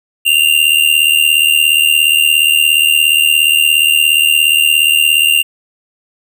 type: tone with amplitude modulation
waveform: square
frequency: 2790 Hz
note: F7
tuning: 2 cents flat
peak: -5 dBFS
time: 0.25-5.43 s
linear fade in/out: 20 ms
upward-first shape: sine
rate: 77.1 Hz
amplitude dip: 75%
effects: none